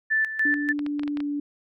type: tone with tremolo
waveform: sine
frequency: 1760 Hz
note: A6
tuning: in tune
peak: -19 dBFS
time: 0.1-0.73 s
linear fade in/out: 20 ms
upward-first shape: square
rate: 3.4 Hz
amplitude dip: 70%
type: tone with pitch glide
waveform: sine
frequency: 291.7 to 289.7 Hz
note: D4 to D4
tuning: -12 to -24 cents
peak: -25 dBFS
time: 0.45-1.4 s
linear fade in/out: 5 ms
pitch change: -12 cents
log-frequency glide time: 1.14-1.22 s
type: clicks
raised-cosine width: 0.3 ms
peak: -21 dBFS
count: 7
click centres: 0.792 / 0.864 / 0.995 / 1.034 / 1.078 / 1.172 / 1.204 s
effects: none